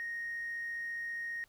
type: tone with amplitude modulation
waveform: triangle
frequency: 1864.7 Hz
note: A#6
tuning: in tune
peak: -32 dBFS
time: 0-1.44 s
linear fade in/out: 0 ms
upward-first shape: sine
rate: 54.8 Hz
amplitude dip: 25%
effects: tanh soft clip ceiling -33 dBFS + pink hiss -68 dBFS RMS until 1.48 s